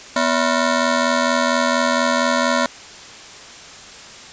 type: ring-modulated tone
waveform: 15% pulse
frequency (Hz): 408.3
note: G#4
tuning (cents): -29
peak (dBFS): -6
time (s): 0.16-2.66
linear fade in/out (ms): 2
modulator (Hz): 162
effects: white hiss -38 dBFS RMS until 4.32 s + resampled to 16000 Hz